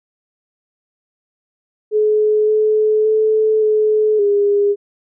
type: tone with pitch steps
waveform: sine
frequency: 426.4 / 430 / 434.6 / 428.9 / 407 Hz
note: G#4 / A4 / A4 / A4 / G#4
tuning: +46 / -40 / -21 / -44 / -35 cents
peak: -11 dBFS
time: 1.91-4.76 s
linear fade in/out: 50 ms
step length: 570 ms
effects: none